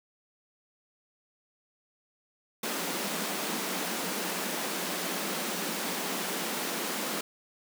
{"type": "high-pass noise", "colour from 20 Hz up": "pink", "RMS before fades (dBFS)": -33, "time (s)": [2.63, 7.21], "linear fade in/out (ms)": 5, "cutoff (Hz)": 170, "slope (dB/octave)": 96, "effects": []}